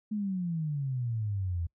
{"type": "exponential sweep", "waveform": "sine", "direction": "down", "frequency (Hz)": [216.7, 82], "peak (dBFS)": -29, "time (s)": [0.11, 1.67], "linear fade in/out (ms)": 10, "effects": ["noise-tail reverb RT60 0.1 s tail -26 dB re dry"]}